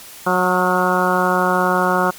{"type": "harmonic tone with a mistuned harmonic", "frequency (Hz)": 182.5, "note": "F#3", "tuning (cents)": -24, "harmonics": [1, 2, 3, 4, 5, 6, 7, 8], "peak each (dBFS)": [-22, -22, -22, -22, -22, -22, -22, -22], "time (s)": [0.26, 2.11], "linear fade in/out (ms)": 10, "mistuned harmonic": 8, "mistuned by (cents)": -30, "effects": ["white hiss -38 dBFS RMS until 2.18 s", "MP3 96 kbps"]}